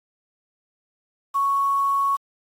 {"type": "tone with quantisation", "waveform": "sine", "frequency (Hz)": 1108.7, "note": "C#6", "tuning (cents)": 0, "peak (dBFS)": -18, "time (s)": [1.34, 2.17], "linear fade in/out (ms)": 20, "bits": 7, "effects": ["AAC 48 kbps"]}